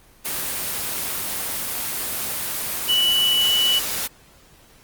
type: tone in noise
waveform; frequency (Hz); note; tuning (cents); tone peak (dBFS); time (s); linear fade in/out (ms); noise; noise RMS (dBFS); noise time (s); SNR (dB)
sine; 2960; F#7; 0; -16; 2.88-3.8; 20; white; -26; 0.24-4.08; +7
effects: pink hiss -52 dBFS RMS until 4.83 s + Opus 24 kbps